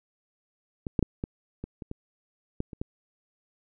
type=clicks; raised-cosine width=3 ms; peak=-19 / -10 / -10 / -17 / -22 / -25 / -22 / -16 / -27 / -18 dBFS; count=10; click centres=0.868 / 0.992 / 1.027 / 1.239 / 1.64 / 1.822 / 1.914 / 2.604 / 2.732 / 2.815 s; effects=none